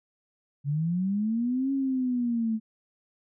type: linear two-way sweep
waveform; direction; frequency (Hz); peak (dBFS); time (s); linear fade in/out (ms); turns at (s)
sine; up then down; 137.5 to 275 to 217.3; -24; 0.64-2.6; 50; 1.72
effects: none